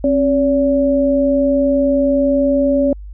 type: tone pair together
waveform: sine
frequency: 269 / 570 Hz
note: C4 / C#5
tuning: +48 / +48 cents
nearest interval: octave + minor second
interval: 1300 cents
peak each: -14 dBFS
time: 0.04-2.93 s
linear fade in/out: 2 ms
effects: added 50 Hz sine -29 dBFS peak until 3.13 s